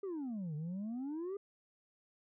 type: exponential two-way sweep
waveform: sine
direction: down then up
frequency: 410 to 146.2 to 410 Hz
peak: -35 dBFS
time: 0.03-1.37 s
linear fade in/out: 5 ms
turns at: 0.55 s
effects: tanh soft clip ceiling -37 dBFS